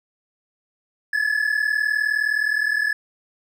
triangle tone pair together, 1691.5 / 1731 Hz, G#6 / A6, +31 / -29 cents, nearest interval unison, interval 40 cents, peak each -20 dBFS, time 1.13-2.93 s, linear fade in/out 5 ms, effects none

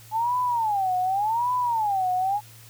sine tone with vibrato, 854 Hz, G#5, 48 cents sharp, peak -21 dBFS, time 0.11-2.41 s, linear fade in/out 50 ms, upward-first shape sine, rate 0.87 Hz, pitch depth 270 cents each way, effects added 113 Hz sine -48 dBFS peak until 2.69 s + white hiss -50 dBFS RMS until 2.69 s

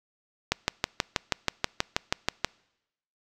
click train, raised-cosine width 0.2 ms, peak -5 dBFS, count 13, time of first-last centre 0.52-2.446 s, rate 6.23 Hz, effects noise-tail reverb RT60 0.9 s tail -26 dB re dry

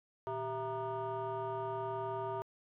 sine tone with frequency modulation, 663 Hz, E5, 10 cents sharp, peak -34 dBFS, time 0.27-2.42 s, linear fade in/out 0 ms, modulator 273 Hz, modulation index 1.6, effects tanh soft clip ceiling -32 dBFS

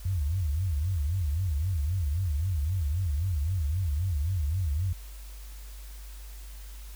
sine tone with vibrato, 82.41 Hz, E2, in tune, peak -25 dBFS, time 0.05-4.93 s, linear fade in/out 5 ms, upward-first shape sine, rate 3.8 Hz, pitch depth 280 cents each way, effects added 50 Hz sine -40 dBFS peak until 6.95 s + white hiss -52 dBFS RMS until 6.95 s

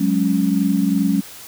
sine chord, F# suspended second, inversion none, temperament equal, 185 / 207.7 / 277.2 Hz, F#3 / G#3 / C#4, 0 / 0 / 0 cents, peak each -19 dBFS, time 0-1.21 s, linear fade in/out 10 ms, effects white hiss -38 dBFS RMS until 1.47 s

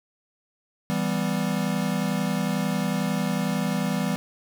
square chord, E minor, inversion none, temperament equal, 164.81 / 196 / 246.9 Hz, E3 / G3 / B3, 0 / 0 / 0 cents, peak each -29 / -27 / -30 dBFS, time 0.9-4.16 s, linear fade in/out 0 ms, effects none

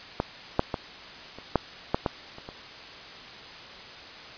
clicks, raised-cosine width 1 ms, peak -10 / -6 / -13 / -27 / -6 / -8 / -10 / -28 / -24 dBFS, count 9, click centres 0.201 / 0.594 / 0.742 / 1.386 / 1.557 / 1.945 / 2.062 / 2.384 / 2.489 s, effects white hiss -43 dBFS RMS until 4.37 s + resampled to 11025 Hz

